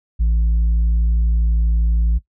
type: tone with tanh clipping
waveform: sine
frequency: 56.2 Hz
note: A1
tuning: 37 cents sharp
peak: -14 dBFS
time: 0.19-2.19 s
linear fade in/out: 20 ms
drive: 3 dB
effects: noise-tail reverb RT60 0.1 s tail -17 dB re dry